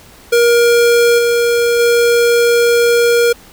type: tone with level steps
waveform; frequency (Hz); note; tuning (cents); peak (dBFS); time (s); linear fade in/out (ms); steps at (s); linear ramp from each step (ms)
square; 472.9; A#4; +25; -8 / -11 / -9; 0.32-3.33; 10; 1.18 / 1.79; 10
effects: pink hiss -41 dBFS RMS until 3.52 s